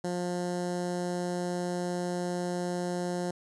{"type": "tone with notch filter", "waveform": "15% pulse", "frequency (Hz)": 177.4, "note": "F3", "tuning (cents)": 27, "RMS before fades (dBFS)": -32, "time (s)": [0.04, 3.31], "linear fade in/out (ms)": 5, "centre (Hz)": 2500, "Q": 0.71, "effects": ["resampled to 22050 Hz"]}